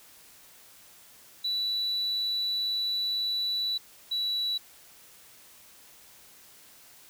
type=tone pair in turn; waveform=sine; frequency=3951 / 3932 Hz; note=B7 / B7; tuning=0 / -8 cents; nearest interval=unison; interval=8 cents; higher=first; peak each=-25 dBFS; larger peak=neither; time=1.44-3.78 / 4.11-4.58 s; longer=first; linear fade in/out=10 ms; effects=tanh soft clip ceiling -24 dBFS + white hiss -54 dBFS RMS until 7.09 s